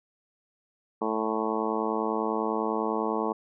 harmonic tone, 110 Hz, A2, in tune, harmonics 2 / 3 / 4 / 5 / 6 / 7 / 8 / 9 / 10, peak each -33 / -33 / -31 / -37 / -37 / -37 / -34 / -36 / -35 dBFS, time 1.01-3.33 s, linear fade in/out 10 ms, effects none

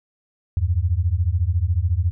sine beating tone pair, 80.6 / 94.6 Hz, E2 / F#2, -38 / +39 cents, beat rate 14 Hz, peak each -20 dBFS, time 0.57-2.11 s, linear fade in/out 0 ms, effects none

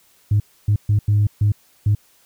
sine tone bursts at uneven times, 103.83 Hz, G#2, in tune, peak -11 dBFS, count 6, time 0.31-0.4 / 0.68-0.76 / 0.89-0.99 / 1.08-1.27 / 1.41-1.52 / 1.86-1.95 s, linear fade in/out 5 ms, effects tanh soft clip ceiling -10 dBFS + white hiss -56 dBFS RMS until 2.25 s

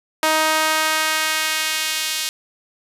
sawtooth tone with high-pass filter sweep, 313.5 Hz, D#4, 13 cents sharp, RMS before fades -20 dBFS, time 0.23-2.29 s, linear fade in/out 0 ms, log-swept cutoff 780 to 3400 Hz, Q 0.96, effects resampled to 32000 Hz + 7-bit

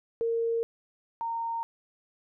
sine tone pair in turn, 460.4 / 920.8 Hz, A#4 / A#5, -22 / -22 cents, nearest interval octave, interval 1200 cents, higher second, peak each -25 / -29 dBFS, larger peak first, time 0.21-0.63 / 1.21-1.63 s, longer neither, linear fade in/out 0 ms, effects none

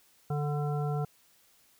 harmonic tone with a mistuned harmonic, 146.83 Hz, D3, in tune, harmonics 1 / 3 / 5 / 7 / 9, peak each -29 / -37 / -38 / -49 / -44 dBFS, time 0.3-1.05 s, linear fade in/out 5 ms, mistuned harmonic 9, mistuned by +32 cents, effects white hiss -64 dBFS RMS until 1.79 s

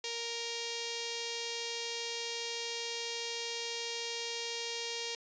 5% pulse tone with notch filter, 466.2 Hz, A#4, in tune, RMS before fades -38 dBFS, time 0.04-5.15 s, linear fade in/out 2 ms, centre 1300 Hz, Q 0.81, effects resampled to 16000 Hz

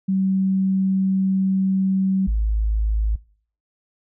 sine tone pair in turn, 191 / 53.6 Hz, G3 / A1, -45 / -45 cents, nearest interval octave + minor seventh, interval 2200 cents, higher first, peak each -17 dBFS, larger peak neither, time 0.08-2.27 / 2.27-3.16 s, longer first, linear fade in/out 10 ms, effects noise-tail reverb RT60 0.5 s tail -22 dB re dry

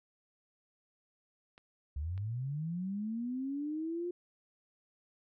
clicks, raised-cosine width 0.3 ms, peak -39 dBFS, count 2, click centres 1.579 / 2.178 s
sine linear sweep, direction up, 67.4 to 356.9 Hz, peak -34 dBFS, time 1.96-4.11 s, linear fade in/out 5 ms
effects none

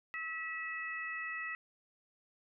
harmonic tone, 648 Hz, E5, 30 cents flat, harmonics 2 / 3 / 4, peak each -45 / -39 / -45 dBFS, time 0.14-1.55 s, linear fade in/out 0 ms, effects none

